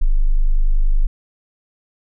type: tone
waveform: sine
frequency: 25.3 Hz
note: G#0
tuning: 44 cents flat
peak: -10 dBFS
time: 0.01-1.07 s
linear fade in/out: 10 ms
effects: none

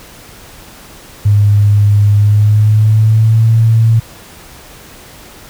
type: tone with pitch glide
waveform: sine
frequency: 102.9 to 112.86 Hz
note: G#2 to A2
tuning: -16 to +44 cents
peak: -5 dBFS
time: 1.25-4 s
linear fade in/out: 10 ms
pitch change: +160 cents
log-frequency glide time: 2.14-3.5 s
effects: pink hiss -36 dBFS RMS until 5.49 s

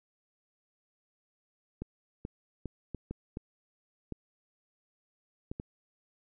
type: clicks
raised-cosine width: 3 ms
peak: -24 dBFS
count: 9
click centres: 1.82 / 2.251 / 2.657 / 2.947 / 3.11 / 3.371 / 4.123 / 5.515 / 5.599 s
effects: none

